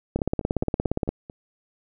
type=two click trains; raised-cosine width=2 ms; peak=-24 / -9 dBFS; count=6 / 17; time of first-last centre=0.19-1.299 / 0.16-1.09 s; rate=4.51 / 17.2 Hz; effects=none